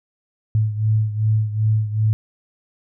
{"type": "beating tone pair", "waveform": "sine", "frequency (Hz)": [107.8, 110.4], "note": ["A2", "A2"], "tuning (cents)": [-35, 6], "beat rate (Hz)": 2.6, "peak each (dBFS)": [-17, -22], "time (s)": [0.55, 2.13], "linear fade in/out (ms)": 0, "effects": []}